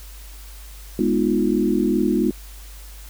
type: chord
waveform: sine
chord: F half-diminished seventh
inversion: first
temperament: equal with one note detuned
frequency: 207.7 / 246.9 / 311.1 / 354.1 Hz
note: Ab3 / Cb4 / Eb4 / F4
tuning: 0 / 0 / 0 / +24 cents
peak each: -22 dBFS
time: 0.99-2.31 s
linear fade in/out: 2 ms
effects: added 50 Hz sine -37 dBFS peak until 3.09 s + white hiss -45 dBFS RMS until 3.09 s